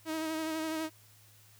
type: tone with vibrato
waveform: sawtooth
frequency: 317.4 Hz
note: D#4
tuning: 35 cents sharp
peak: -29 dBFS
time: 0.05-0.9 s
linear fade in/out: 50 ms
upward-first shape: sine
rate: 12 Hz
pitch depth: 28 cents each way
effects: added 106 Hz sine -61 dBFS peak until 1.59 s + white hiss -61 dBFS RMS until 1.59 s